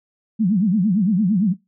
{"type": "tone with vibrato", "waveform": "sine", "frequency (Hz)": 197.5, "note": "G3", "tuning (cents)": 13, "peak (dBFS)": -14, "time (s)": [0.39, 1.54], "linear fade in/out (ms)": 20, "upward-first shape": "sine", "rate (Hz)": 8.8, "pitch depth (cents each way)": 230, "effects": ["noise-tail reverb RT60 0.2 s tail -20 dB re dry"]}